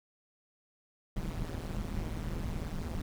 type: noise with amplitude modulation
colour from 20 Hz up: brown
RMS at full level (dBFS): -32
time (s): 1.16-3.02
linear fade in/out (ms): 5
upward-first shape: sine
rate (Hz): 162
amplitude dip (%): 95
effects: none